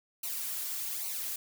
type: noise with flanger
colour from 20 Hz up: blue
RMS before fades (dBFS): -36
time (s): 0.23-1.36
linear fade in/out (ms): 5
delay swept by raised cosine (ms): 0.58 to 3.68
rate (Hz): 1.2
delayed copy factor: -0.75
effects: none